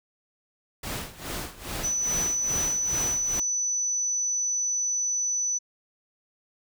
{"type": "noise with tremolo", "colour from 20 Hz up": "pink", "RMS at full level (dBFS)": -32, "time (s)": [0.83, 3.4], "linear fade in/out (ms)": 5, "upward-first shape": "sine", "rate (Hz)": 2.4, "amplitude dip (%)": 85}
{"type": "tone", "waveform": "sine", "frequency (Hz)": 5980, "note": "F#8", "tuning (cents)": 17, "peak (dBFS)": -24, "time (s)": [1.83, 5.59], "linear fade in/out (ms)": 20}
{"effects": []}